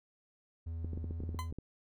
triangle tone with pitch glide, 82.41 to 82.89 Hz, E2 to E2, 0 to +10 cents, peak -35 dBFS, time 0.66-1.52 s, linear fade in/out 10 ms, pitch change +10 cents, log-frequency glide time 1.05-1.25 s
clicks, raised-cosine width 3 ms, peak -29 dBFS, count 11, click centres 0.846 / 0.933 / 0.975 / 1.043 / 1.109 / 1.204 / 1.236 / 1.292 / 1.346 / 1.525 / 1.586 s
40% pulse tone with exponential decay, 1020 Hz, C6, 44 cents flat, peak -34 dBFS, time 1.39-1.51 s, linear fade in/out 0 ms, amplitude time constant 26 ms
effects none

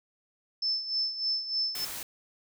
sine tone with tremolo, 5274 Hz, E8, in tune, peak -25 dBFS, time 0.62-1.85 s, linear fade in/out 5 ms, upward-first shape sine, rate 3.3 Hz, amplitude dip 70%
white noise, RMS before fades -38 dBFS, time 1.75-2.03 s, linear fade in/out 2 ms
effects none

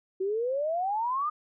sine exponential sweep, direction up, 370 to 1244.5 Hz, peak -26 dBFS, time 0.2-1.3 s, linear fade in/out 10 ms, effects none

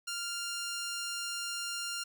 10% pulse tone, 1396 Hz, F6, 1 cent flat, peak -27 dBFS, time 0.07-2.04 s, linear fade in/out 10 ms, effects none

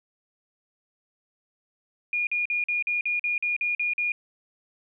sine tone bursts, 2433 Hz, D#7, 39 cents flat, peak -23 dBFS, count 11, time 2.13-4.12 s, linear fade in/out 2 ms, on 140 ms, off 45 ms, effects none

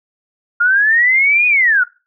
sine linear two-way sweep, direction up then down, 1396.9 to 2489 to 1396.9 Hz, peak -9 dBFS, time 0.6-1.84 s, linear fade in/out 10 ms, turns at 1.47 s, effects noise-tail reverb RT60 0.3 s tail -22 dB re dry

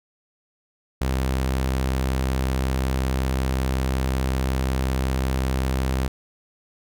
sawtooth tone, 65.41 Hz, C2, in tune, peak -17 dBFS, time 1.01-6.08 s, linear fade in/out 5 ms, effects none

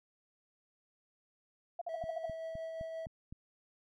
sine tone bursts, 690 Hz, F5, 21 cents flat, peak -35 dBFS, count 7, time 1.79-2.259 s, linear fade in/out 5 ms, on 25 ms, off 49 ms
triangle tone with tremolo, 650 Hz, E5, 24 cents flat, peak -36 dBFS, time 1.89-3.06 s, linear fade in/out 2 ms, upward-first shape triangle, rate 5.7 Hz, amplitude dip 30%
click train, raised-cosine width 5 ms, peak -34 dBFS, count 6, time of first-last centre 2.04-3.325 s, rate 3.89 Hz
effects none

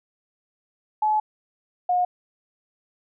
sine tone pair in turn, 856 / 719.8 Hz, A5 / F#5, -48 / -48 cents, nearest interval minor third, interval 300 cents, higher first, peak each -18 dBFS, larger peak neither, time 1.02-1.2 / 1.89-2.05 s, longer first, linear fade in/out 5 ms, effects none

